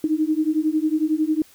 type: beating tone pair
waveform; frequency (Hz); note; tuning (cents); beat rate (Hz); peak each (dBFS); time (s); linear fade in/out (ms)
sine; 305.6 / 316.6; D#4 / D#4; -31 / +30; 11; -21; 0.04-1.42; 2
effects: white hiss -52 dBFS RMS until 1.54 s